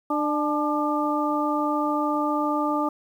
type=harmonic tone with a mistuned harmonic; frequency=298.8 Hz; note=D4; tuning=30 cents sharp; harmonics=1 / 2 / 3 / 4; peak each=-25 / -29 / -28 / -27 dBFS; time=0.1-2.89 s; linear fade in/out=5 ms; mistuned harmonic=3; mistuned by=-51 cents; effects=9-bit